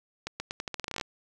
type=accelerating click train; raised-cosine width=0.2 ms; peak=-16 dBFS; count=15; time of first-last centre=0.27-1.012 s; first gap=130 ms; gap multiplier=0.84; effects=none

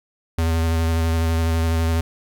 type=tone with vibrato; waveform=square; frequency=82 Hz; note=E2; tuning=9 cents flat; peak=-18 dBFS; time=0.38-2.01 s; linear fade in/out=5 ms; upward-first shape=square; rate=12 Hz; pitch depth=15 cents each way; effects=10-bit

